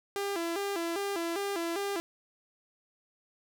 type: tone with vibrato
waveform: sawtooth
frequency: 366.8 Hz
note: F#4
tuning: 15 cents flat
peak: -27 dBFS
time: 0.16-2 s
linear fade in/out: 0 ms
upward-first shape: square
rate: 2.5 Hz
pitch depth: 150 cents each way
effects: none